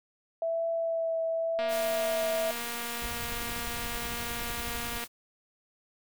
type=tone with vibrato; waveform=sine; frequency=659.3 Hz; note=E5; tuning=in tune; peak=-27 dBFS; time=0.42-2.51 s; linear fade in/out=2 ms; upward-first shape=triangle; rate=0.94 Hz; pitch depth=15 cents each way
type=click train; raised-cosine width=0.3 ms; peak=-22 dBFS; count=815; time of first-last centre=1.59-5.039 s; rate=236 Hz
type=noise; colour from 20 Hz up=white; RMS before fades=-39 dBFS; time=1.68-5.08 s; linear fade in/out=50 ms
type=noise with tremolo; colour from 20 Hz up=brown; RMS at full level=-39 dBFS; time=3.02-4.98 s; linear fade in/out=2 ms; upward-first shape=triangle; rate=11 Hz; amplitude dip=60%
effects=none